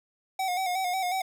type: tone with vibrato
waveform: square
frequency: 740 Hz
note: F#5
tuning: in tune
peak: -27 dBFS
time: 0.39-1.22 s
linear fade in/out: 5 ms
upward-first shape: square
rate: 5.5 Hz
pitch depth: 51 cents each way
effects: none